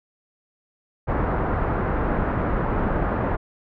pink low-pass noise, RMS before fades -23 dBFS, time 1.07-3.37 s, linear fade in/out 20 ms, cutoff 1500 Hz, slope 24 dB/octave, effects none

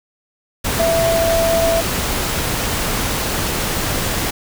sine tone in noise, 664 Hz, E5, 12 cents sharp, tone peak -14 dBFS, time 0.79-1.81 s, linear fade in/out 10 ms, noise pink, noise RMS -20 dBFS, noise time 0.64-4.31 s, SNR +3 dB, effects none

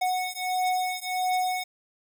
square beating tone pair, 736 / 737.5 Hz, F#5 / F#5, -9 / -6 cents, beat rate 1.5 Hz, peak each -29 dBFS, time 0.01-1.64 s, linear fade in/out 10 ms, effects none

